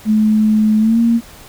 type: tone with pitch glide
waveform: sine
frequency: 215.3 to 232.1 Hz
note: A3 to A#3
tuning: -37 to -7 cents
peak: -9 dBFS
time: 0.05-1.21 s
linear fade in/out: 50 ms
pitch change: +130 cents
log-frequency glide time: 0.79-0.99 s
effects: pink hiss -39 dBFS RMS until 1.48 s